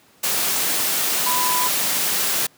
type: tone in noise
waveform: sine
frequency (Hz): 996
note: B5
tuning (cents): +14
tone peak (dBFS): -21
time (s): 1.26-1.68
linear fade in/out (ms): 10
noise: white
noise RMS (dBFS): -21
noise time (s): 0.23-2.47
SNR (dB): -3
effects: pink hiss -54 dBFS RMS until 2.57 s + high-pass 150 Hz 12 dB/octave